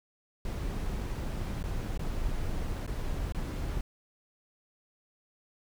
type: noise with dropouts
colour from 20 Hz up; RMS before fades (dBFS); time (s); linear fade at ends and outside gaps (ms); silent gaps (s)
brown; -33; 0.45-3.81; 1; 1.628-1.639 / 1.976-1.993 / 2.865-2.876 / 3.323-3.347
effects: none